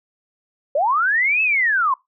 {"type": "linear two-way sweep", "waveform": "sine", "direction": "up then down", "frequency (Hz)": [534, 2637, 1001], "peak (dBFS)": -15, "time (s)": [0.75, 1.94], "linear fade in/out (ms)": 5, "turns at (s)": 1.42, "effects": ["noise-tail reverb RT60 0.2 s tail -23 dB re dry"]}